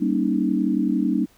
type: chord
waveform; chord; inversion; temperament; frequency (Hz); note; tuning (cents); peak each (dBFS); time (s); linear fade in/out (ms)
sine; Eb dominant seventh; first; just; 194.45 / 233.3 / 280 / 311.1; G3 / Bb3 / Db4 / Eb4; -14 / +2 / +18 / 0; -24; 0-1.26; 20
effects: pink hiss -57 dBFS RMS until 1.37 s